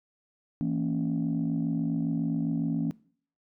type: chord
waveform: sine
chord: A# diminished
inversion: second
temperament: equal with one note detuned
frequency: 164.81 / 229.9 / 277.2 Hz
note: E3 / A#3 / C#4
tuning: 0 / -24 / 0 cents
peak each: -29 dBFS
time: 0.61-2.91 s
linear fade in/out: 0 ms
effects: noise-tail reverb RT60 0.5 s tail -21 dB re dry + tanh soft clip ceiling -20 dBFS